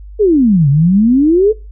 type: exponential two-way sweep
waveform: sine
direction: down then up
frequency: 447.1 to 134.9 to 447.1 Hz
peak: -6 dBFS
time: 0.19-1.53 s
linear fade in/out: 20 ms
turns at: 0.69 s
effects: noise-tail reverb RT60 0.3 s tail -23 dB re dry + added 50 Hz sine -29 dBFS peak until 1.71 s